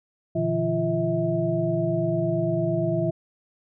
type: tone cluster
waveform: sine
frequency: 118.7 / 147.5 / 167.6 / 341.6 / 645 Hz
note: A#2 / D3 / E3 / F4 / E5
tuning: +32 / +8 / +29 / -38 / -38 cents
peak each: -30 / -30 / -27 / -27 / -26 dBFS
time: 0.35-3.11 s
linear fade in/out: 10 ms
effects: none